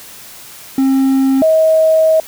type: tone pair in turn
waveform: triangle / sine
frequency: 267.8 / 636.9 Hz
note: C4 / D#5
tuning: +40 / +40 cents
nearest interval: octave + minor third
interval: 1500 cents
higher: second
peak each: -7 dBFS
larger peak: neither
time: 0.78-1.42 / 1.42-2.2 s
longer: second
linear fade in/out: 2 ms
effects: white hiss -35 dBFS RMS until 2.27 s